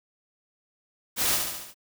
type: noise with echo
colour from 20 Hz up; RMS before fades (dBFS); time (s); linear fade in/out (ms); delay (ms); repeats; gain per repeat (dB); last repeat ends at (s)
white; -25; 1.16-1.39; 50; 71; 5; -4; 1.745
effects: none